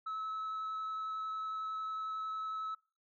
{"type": "tone with vibrato", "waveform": "sine", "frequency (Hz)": 1297, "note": "E6", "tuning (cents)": -28, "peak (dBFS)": -34, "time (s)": [0.06, 2.75], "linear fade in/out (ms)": 10, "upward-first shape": "sine", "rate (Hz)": 11, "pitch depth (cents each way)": 8, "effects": ["noise-tail reverb RT60 0.4 s tail -26 dB re dry", "tanh soft clip ceiling -35 dBFS"]}